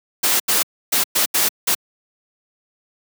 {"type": "noise bursts at uneven times", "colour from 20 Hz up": "white", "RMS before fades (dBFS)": -17, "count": 6, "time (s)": [[0.23, 0.4], [0.48, 0.63], [0.92, 1.04], [1.15, 1.26], [1.34, 1.49], [1.67, 1.75]], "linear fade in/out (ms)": 10, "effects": ["high-pass 200 Hz 12 dB/octave"]}